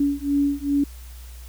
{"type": "beating tone pair", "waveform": "sine", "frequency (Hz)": [282.6, 285.1], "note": ["C#4", "C#4"], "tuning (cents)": [34, 49], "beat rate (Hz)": 2.5, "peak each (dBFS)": -22, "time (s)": [0, 0.84], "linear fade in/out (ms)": 5, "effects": ["added 61 Hz sine -37 dBFS peak until 1.48 s", "white hiss -49 dBFS RMS until 1.48 s"]}